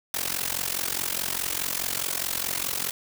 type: noise with amplitude modulation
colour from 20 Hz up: white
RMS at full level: -25 dBFS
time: 0.14-2.91 s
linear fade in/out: 2 ms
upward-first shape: sine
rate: 44.8 Hz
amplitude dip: 90%
effects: none